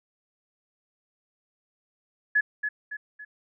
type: tone with echo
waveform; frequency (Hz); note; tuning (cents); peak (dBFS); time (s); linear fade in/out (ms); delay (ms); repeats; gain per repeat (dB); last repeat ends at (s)
sine; 1700; G#6; +40; -18; 2.35-2.41; 10; 280; 3; -7; 3.25
effects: none